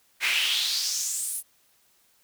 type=noise with high-pass filter sweep; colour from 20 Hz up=brown; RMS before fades=-27 dBFS; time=0.2-1.43 s; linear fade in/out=50 ms; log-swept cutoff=2100 to 11000 Hz; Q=4.1; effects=white hiss -64 dBFS RMS until 2.23 s